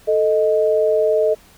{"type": "tone pair together", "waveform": "sine", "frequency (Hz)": [440, 622.3], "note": ["A4", "D#5"], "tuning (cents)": [0, 0], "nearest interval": "tritone", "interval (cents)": 600, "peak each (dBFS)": -16, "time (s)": [0.07, 1.35], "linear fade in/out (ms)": 20, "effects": ["pink hiss -49 dBFS RMS until 1.57 s"]}